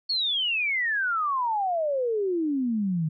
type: exponential sweep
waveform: sine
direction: down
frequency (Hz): 4435 to 151.4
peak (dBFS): -23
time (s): 0.09-3.09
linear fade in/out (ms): 10
effects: none